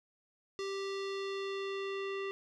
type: tone with low-pass filter sweep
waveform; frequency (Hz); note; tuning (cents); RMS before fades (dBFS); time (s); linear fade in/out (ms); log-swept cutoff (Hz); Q
square; 392; G4; 0; -38; 0.59-2.31; 0; 5100 to 2800; 2
effects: none